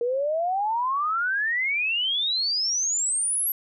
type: exponential sweep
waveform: sine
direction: up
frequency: 466.2 to 11840 Hz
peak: -22 dBFS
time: 0.01-3.52 s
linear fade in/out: 2 ms
effects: none